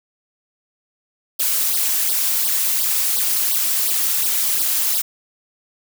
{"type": "noise with flanger", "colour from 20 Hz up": "blue", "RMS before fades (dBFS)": -19, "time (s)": [1.39, 5.02], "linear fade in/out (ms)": 10, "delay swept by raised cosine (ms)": [0.21, 3.91], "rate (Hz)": 2.8, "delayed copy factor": 0.9, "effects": []}